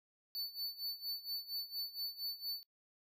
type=tone with tremolo; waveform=square; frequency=4495 Hz; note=C#8; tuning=23 cents sharp; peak=-37 dBFS; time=0.35-2.63 s; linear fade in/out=0 ms; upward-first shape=sine; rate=4.3 Hz; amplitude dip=85%; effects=noise-tail reverb RT60 0.1 s tail -23 dB re dry